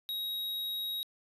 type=tone; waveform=square; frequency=3803 Hz; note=A#7; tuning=34 cents sharp; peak=-34 dBFS; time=0.09-1.03 s; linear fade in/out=0 ms; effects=resampled to 32000 Hz